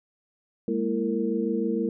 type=tone cluster; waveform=sine; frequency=204.5 / 231 / 333.6 / 458.8 Hz; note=G#3 / A#3 / E4 / A#4; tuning=-26 / -16 / +21 / -28 cents; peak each=-29 dBFS; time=0.68-1.89 s; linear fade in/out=2 ms; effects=none